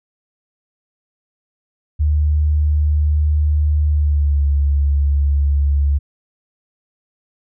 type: tone with pitch glide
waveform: sine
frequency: 75.1 to 71.01 Hz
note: D2 to C#2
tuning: +39 to +42 cents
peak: -12 dBFS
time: 1.99-5.99 s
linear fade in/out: 20 ms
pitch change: -97 cents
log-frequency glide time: 3.89-4.45 s
effects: none